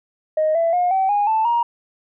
sine tone with pitch steps, 622.3 / 667 / 714.8 / 766.1 / 821.1 / 880.1 / 943.2 Hz, D#5 / E5 / F5 / G5 / G#5 / A5 / A#5, 0 / +20 / +40 / -40 / -20 / 0 / +20 cents, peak -14 dBFS, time 0.37-1.63 s, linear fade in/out 5 ms, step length 180 ms, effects tanh soft clip ceiling -11 dBFS

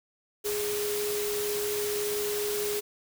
sine tone in noise, 415.3 Hz, G#4, in tune, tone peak -29 dBFS, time 0.44-2.81 s, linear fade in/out 20 ms, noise white, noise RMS -34 dBFS, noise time 0.44-2.81 s, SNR +2 dB, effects none

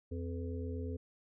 harmonic tone with a mistuned harmonic, 85.8 Hz, F2, 30 cents flat, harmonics 1 / 3 / 5 / 6, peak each -38 / -43 / -45 / -49 dBFS, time 0.11-0.97 s, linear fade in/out 10 ms, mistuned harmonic 6, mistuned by -60 cents, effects none

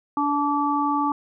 harmonic tone, 289.3 Hz, D4, 26 cents flat, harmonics 1 / 3 / 4, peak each -24 / -24 / -24 dBFS, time 0.17-1.12 s, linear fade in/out 2 ms, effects none

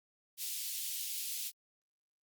white high-pass noise, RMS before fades -39 dBFS, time 0.37-1.52 s, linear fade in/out 50 ms, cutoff 2800 Hz, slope 24 dB/octave, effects Opus 48 kbps

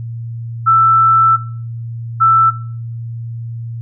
sine tone pair in turn, 1327 / 1327 Hz, E6 / E6, +11 / +11 cents, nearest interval unison, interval 0 cents, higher neither, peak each -6 dBFS, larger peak neither, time 0.66-1.37 / 2.2-2.51 s, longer first, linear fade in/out 20 ms, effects noise-tail reverb RT60 0.5 s tail -17 dB re dry + added 116 Hz sine -22 dBFS peak until 3.81 s

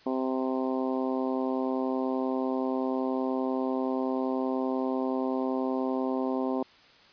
harmonic tone, 130.4 Hz, C3, 5 cents flat, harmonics 2 / 3 / 4 / 5 / 6 / 7 / 8, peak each -29 / -33 / -35 / -37 / -39 / -40 / -41 dBFS, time 0.06-6.63 s, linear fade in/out 5 ms, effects white hiss -56 dBFS RMS until 7.12 s + resampled to 11025 Hz

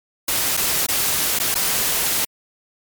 white noise with dropouts, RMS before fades -20 dBFS, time 0.28-2.25 s, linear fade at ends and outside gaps 5 ms, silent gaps 0.569-0.573 / 0.865-0.885 / 1.389-1.398 / 1.544-1.552 s, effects MP3 96 kbps

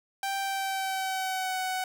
sawtooth tone with pitch glide, 784 to 746.9 Hz, G5 to F#5, 0 to +16 cents, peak -25 dBFS, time 0.23-1.84 s, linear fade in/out 2 ms, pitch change -84 cents, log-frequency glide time 0.39-1.58 s, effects none

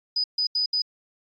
sine tone bursts at uneven times, 4978 Hz, D#8, in tune, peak -21 dBFS, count 4, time 0.16-0.24 / 0.38-0.47 / 0.55-0.66 / 0.73-0.82 s, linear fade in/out 5 ms, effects AAC 48 kbps

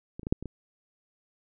clicks, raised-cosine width 3 ms, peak -25 / -30 / -20 / -9 / -25 / -23 dBFS, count 6, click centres 0.195 / 0.232 / 0.269 / 0.325 / 0.426 / 0.457 s, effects none

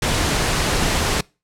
pink noise, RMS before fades -19 dBFS, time 0.02-1.21 s, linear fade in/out 5 ms, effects noise-tail reverb RT60 0.3 s tail -25 dB re dry + low-pass 9000 Hz 12 dB/octave

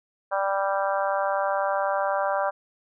harmonic tone, 196 Hz, G3, in tune, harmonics 3 / 4 / 5 / 6 / 7 / 8, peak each -26 / -28 / -30 / -32 / -33 / -34 dBFS, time 0.31-2.51 s, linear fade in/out 20 ms, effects none

